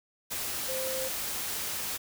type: tone in noise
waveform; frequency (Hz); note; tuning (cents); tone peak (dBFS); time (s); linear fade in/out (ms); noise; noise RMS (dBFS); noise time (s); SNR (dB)
sine; 523.3; C5; 0; -33; 0.68-1.09; 20; white; -34; 0.3-1.98; -2
effects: none